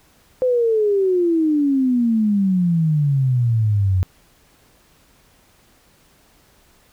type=exponential sweep; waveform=sine; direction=down; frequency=516 to 90.2 Hz; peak=-14 dBFS; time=0.42-4.03 s; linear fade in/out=0 ms; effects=pink hiss -55 dBFS RMS until 6.92 s